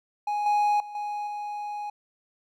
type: tone with level steps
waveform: triangle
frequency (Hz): 830.6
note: G#5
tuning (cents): 0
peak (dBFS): -23 / -18 / -35 / -27 / -29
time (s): 0.27-1.9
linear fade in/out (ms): 5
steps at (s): 0.46 / 0.8 / 0.95 / 1.27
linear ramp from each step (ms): 2
effects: none